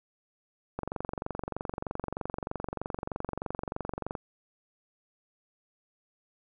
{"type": "click train", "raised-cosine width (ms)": 1, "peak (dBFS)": -19, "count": 79, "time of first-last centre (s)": [0.79, 4.152], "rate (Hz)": 23.2, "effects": []}